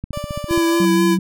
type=click train; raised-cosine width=5 ms; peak=-14 dBFS; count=9; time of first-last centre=0.04-0.577 s; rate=14.9 Hz
type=tone with tremolo; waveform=30% pulse; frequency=587.3 Hz; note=D5; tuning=in tune; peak=-23 dBFS; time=0.13-0.85 s; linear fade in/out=2 ms; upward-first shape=triangle; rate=5.4 Hz; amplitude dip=50%
type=tone with vibrato; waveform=square; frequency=335.5 Hz; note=E4; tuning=31 cents sharp; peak=-15 dBFS; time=0.48-1.18 s; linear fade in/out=50 ms; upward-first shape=sine; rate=4 Hz; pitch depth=16 cents each way
type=tone; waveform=sine; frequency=186.9 Hz; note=F#3; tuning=18 cents sharp; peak=-16 dBFS; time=0.8-1.19 s; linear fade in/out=2 ms
effects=none